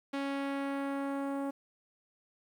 sawtooth tone with low-pass filter sweep, 277.2 Hz, C#4, in tune, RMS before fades -35 dBFS, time 0.13-1.51 s, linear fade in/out 10 ms, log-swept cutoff 3500 to 950 Hz, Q 0.93, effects 10-bit

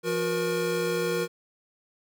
square tone cluster, 171.2 / 360.8 / 473.4 Hz, F3 / F#4 / A#4, -34 / -44 / +27 cents, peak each -34 / -31 / -28 dBFS, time 0.03-1.28 s, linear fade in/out 50 ms, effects none

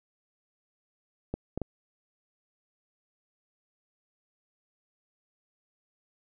clicks, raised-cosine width 2 ms, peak -18 dBFS, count 3, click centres 1.34 / 1.576 / 1.617 s, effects none

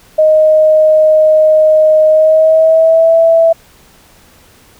sine tone with pitch glide, 622.3 to 659.3 Hz, D#5 to E5, 0 to 0 cents, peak -4 dBFS, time 0.18-3.53 s, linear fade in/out 10 ms, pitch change +100 cents, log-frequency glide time 2.08-3.16 s, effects pink hiss -44 dBFS RMS until 4.79 s

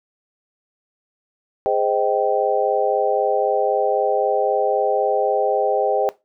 sine chord, Ab major seventh, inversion none, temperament just, 415.3 / 519.1 / 623 / 778.7 Hz, Ab4 / C5 / Eb5 / G5, 0 / -14 / +2 / -12 cents, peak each -22 / -22 / -22 / -21 dBFS, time 1.66-6.09 s, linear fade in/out 0 ms, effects noise-tail reverb RT60 0.2 s tail -17 dB re dry

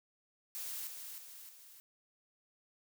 blue noise with echo, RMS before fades -42 dBFS, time 0.55-0.87 s, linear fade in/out 0 ms, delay 310 ms, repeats 3, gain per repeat -5 dB, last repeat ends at 1.8 s, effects none

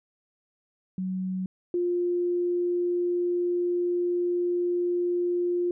sine tone pair in turn, 186.5 / 352.1 Hz, F#3 / F4, +14 / +14 cents, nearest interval major seventh, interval 1100 cents, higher second, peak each -27 / -23 dBFS, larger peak second, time 0.98-1.46 / 1.74-5.71 s, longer second, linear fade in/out 2 ms, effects none

